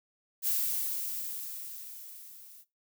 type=noise with level ramp; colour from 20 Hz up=violet; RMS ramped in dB=-28 to -53 dBFS; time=0.42-2.65 s; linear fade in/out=50 ms; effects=noise-tail reverb RT60 0.2 s tail -17 dB re dry